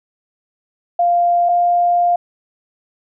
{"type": "tone pair in turn", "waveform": "sine", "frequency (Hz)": [697, 701], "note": ["F5", "F5"], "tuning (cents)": [-4, 6], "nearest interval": "unison", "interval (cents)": 10, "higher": "second", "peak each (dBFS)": -11, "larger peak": "neither", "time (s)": [[0.99, 1.49], [1.49, 2.16]], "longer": "second", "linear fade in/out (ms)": 5, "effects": []}